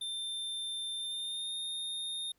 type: tone with pitch glide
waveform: square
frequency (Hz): 3580 to 3666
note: A7 to A#7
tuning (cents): +29 to -30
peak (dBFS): -36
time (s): 0.01-2.32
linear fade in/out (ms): 5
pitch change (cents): +41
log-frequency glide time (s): 0.95-1.54
effects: pink hiss -75 dBFS RMS until 2.38 s